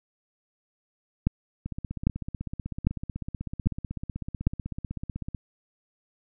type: two click trains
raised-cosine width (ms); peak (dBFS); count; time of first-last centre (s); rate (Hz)
5; -9 / -20; 5 / 60; 1.27-4.47 / 1.66-5.348; 1.25 / 16
effects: none